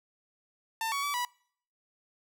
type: tone with pitch steps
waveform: sawtooth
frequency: 897 / 1125 / 1149 / 978 Hz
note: A5 / C#6 / D6 / B5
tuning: +33 / +25 / -38 / -17 cents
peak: -26 dBFS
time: 0.81-1.25 s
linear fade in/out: 2 ms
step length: 110 ms
effects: noise-tail reverb RT60 0.6 s tail -25 dB re dry